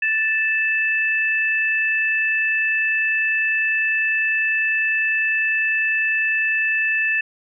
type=tone pair together; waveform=sine; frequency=1760 / 2630 Hz; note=A6 / E7; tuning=0 / -5 cents; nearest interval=perfect fifth; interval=695 cents; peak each=-20 dBFS; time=0.02-7.21 s; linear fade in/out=5 ms; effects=none